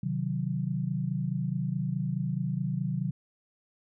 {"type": "chord", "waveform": "sine", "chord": "C diminished", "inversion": "none", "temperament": "equal", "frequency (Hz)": [130.81, 155.56, 185], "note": ["C3", "Eb3", "Gb3"], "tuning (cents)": [0, 0, 0], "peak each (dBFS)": -32, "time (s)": [0.03, 3.11], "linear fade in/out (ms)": 5, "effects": []}